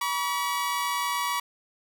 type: tone pair together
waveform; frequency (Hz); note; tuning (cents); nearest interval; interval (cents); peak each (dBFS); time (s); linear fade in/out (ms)
sawtooth; 967 / 1136; B5 / C#6; -37 / +42; minor third; 279; -25; 0.01-1.4; 5
effects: none